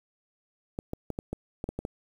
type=clicks; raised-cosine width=2 ms; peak=-19 dBFS; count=9; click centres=0.789 / 0.934 / 1.103 / 1.189 / 1.33 / 1.641 / 1.69 / 1.79 / 1.851 s; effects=8-bit